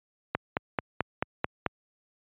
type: click train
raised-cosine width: 0.5 ms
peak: -10 dBFS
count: 7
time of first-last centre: 0.35-1.663 s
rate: 4.57 Hz
effects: high-pass 80 Hz 12 dB/octave + resampled to 8000 Hz